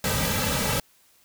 pink noise with comb filter, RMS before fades -25 dBFS, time 0.04-0.8 s, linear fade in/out 2 ms, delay 2.8 ms, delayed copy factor -0.9, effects white hiss -60 dBFS RMS until 1.24 s

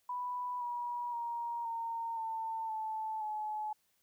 sine tone with pitch steps, 987.8 / 964.1 / 941 / 918.5 / 896.4 / 875 / 854 Hz, B5 / B5 / A#5 / A#5 / A5 / A5 / G#5, 0 / -42 / +16 / -26 / +32 / -10 / +48 cents, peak -35 dBFS, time 0.09-3.73 s, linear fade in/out 5 ms, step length 520 ms, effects white hiss -75 dBFS RMS until 4.02 s

